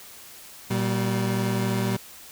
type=tone pair together; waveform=30% pulse; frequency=118.1 / 192.66 Hz; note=A#2 / G3; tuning=+23 / -30 cents; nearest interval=minor sixth; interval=847 cents; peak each=-23 dBFS; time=0.7-1.97 s; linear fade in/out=10 ms; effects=white hiss -45 dBFS RMS until 2.31 s